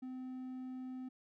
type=tone; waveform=triangle; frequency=256.6 Hz; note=C4; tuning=34 cents flat; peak=-40 dBFS; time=0.02-1.09 s; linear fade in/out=10 ms; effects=none